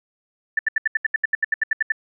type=tone bursts; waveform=sine; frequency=1772 Hz; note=A6; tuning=12 cents sharp; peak=-15 dBFS; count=15; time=0.57-1.921 s; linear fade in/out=5 ms; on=21 ms; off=74 ms; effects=none